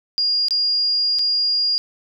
sine tone with dropouts, 4835 Hz, D8, 50 cents sharp, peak -16 dBFS, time 0.18-1.78 s, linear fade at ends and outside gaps 0 ms, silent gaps 0.484-0.508 / 1.187-1.192 s, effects none

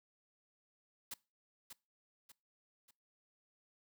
white noise with echo, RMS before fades -44 dBFS, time 1.11-1.14 s, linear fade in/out 5 ms, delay 590 ms, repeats 3, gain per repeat -7 dB, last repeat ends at 2.91 s, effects noise-tail reverb RT60 0.3 s tail -23 dB re dry + high-pass 100 Hz 12 dB/octave

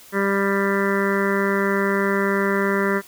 harmonic tone, 197.6 Hz, G3, 14 cents sharp, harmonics 1 / 2 / 3 / 5 / 6 / 7 / 8 / 9 / 10, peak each -23 / -22 / -29 / -29 / -31 / -29 / -31 / -28 / -30 dBFS, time 0.12-3.02 s, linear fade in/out 50 ms, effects white hiss -46 dBFS RMS until 3.07 s

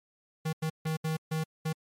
square tone bursts at uneven times, 158.3 Hz, D#3, 30 cents sharp, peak -29 dBFS, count 6, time 0.45-0.53 / 0.62-0.7 / 0.85-0.97 / 1.04-1.17 / 1.31-1.44 / 1.65-1.73 s, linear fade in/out 10 ms, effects MP3 64 kbps

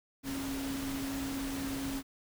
sine tone in noise, 272.3 Hz, C#4, 31 cents flat, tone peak -35 dBFS, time 0.23-2.03 s, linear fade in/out 50 ms, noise pink, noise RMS -41 dBFS, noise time 0.23-2.03 s, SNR +3 dB, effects none

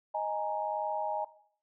sine chord, D# suspended fourth, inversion none, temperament equal, 622.3 / 830.6 / 932.3 Hz, D#5 / G#5 / A#5, 0 / 0 / 0 cents, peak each -35 / -33 / -36 dBFS, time 0.14-1.25 s, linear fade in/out 10 ms, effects noise-tail reverb RT60 0.6 s tail -17 dB re dry

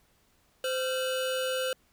square tone cluster, 517 / 1373 / 2946 Hz, C5 / F6 / F#7, -21 / -30 / -8 cents, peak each -30 / -39 / -37 dBFS, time 0.64-1.73 s, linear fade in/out 2 ms, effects pink hiss -67 dBFS RMS until 1.92 s

